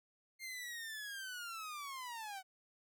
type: linear sweep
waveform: sawtooth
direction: down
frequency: 2123 to 740 Hz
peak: -40 dBFS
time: 0.39-2.43 s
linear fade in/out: 50 ms
effects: none